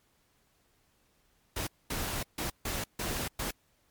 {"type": "noise bursts at uneven times", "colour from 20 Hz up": "pink", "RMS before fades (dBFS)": -34, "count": 6, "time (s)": [[1.56, 1.67], [1.9, 2.23], [2.38, 2.5], [2.65, 2.84], [2.99, 3.28], [3.39, 3.51]], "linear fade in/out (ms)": 5, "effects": ["pink hiss -70 dBFS RMS until 3.9 s", "MP3 96 kbps"]}